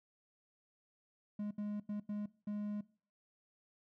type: tone bursts at uneven times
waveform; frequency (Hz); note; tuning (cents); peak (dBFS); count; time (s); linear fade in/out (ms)
triangle; 207.7; G#3; 0; -35; 5; 1.39-1.51 / 1.58-1.8 / 1.89-2 / 2.09-2.26 / 2.47-2.81; 5
effects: noise-tail reverb RT60 0.4 s tail -20 dB re dry